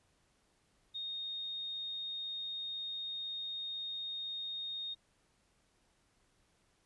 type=tone; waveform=sine; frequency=3702 Hz; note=A#7; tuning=13 cents flat; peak=-38 dBFS; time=0.94-4.95 s; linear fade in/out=20 ms; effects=pink hiss -73 dBFS RMS until 6.85 s + resampled to 24000 Hz